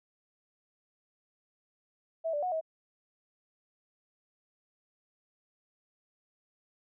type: tone with pitch steps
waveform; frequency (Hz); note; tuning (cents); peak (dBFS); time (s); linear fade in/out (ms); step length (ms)
sine; 653 / 587 / 730 / 640; E5 / D5 / F#5 / D#5; -17 / -1 / -24 / +49; -29; 2.24-2.612; 20; 93
effects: none